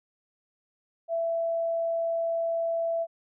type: tone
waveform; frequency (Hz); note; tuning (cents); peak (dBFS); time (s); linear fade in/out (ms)
sine; 666; E5; +18; -25; 1.08-3.07; 50
effects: none